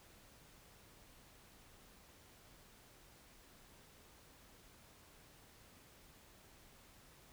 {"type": "silence", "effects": ["pink hiss -63 dBFS RMS until 7.32 s"]}